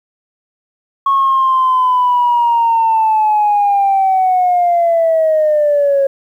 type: linear sweep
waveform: sine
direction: down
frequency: 1101 to 545 Hz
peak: -8 dBFS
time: 1.06-6.07 s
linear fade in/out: 5 ms
effects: tanh soft clip ceiling -5 dBFS + 8-bit